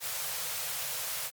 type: band-stop noise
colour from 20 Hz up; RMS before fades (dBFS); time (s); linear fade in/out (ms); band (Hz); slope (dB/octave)
white; -35; 0-1.31; 50; 170 to 450; 96
effects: high-pass 100 Hz 12 dB/octave + Opus 48 kbps